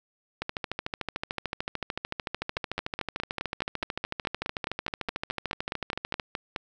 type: two click trains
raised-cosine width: 0.3 ms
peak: -14 / -14 dBFS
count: 20 / 79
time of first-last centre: 2.57-6.562 / 0.42-6.198 s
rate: 4.76 / 13.5 Hz
effects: none